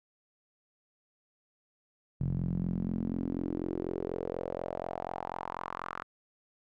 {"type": "tone with band-pass filter sweep", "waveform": "sawtooth", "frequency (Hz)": 44.1, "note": "F1", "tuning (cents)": 18, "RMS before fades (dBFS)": -35, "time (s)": [2.2, 6.03], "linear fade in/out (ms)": 10, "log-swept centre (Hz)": [140, 1300], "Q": 3.7, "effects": []}